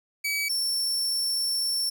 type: tone pair in turn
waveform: sawtooth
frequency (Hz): 2282 / 5428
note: C#7 / E8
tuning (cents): +50 / +50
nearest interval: octave + minor third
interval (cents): 1500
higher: second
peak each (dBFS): -22 / -22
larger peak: neither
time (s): 0.24-0.49 / 0.49-1.9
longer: second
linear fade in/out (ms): 10
effects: none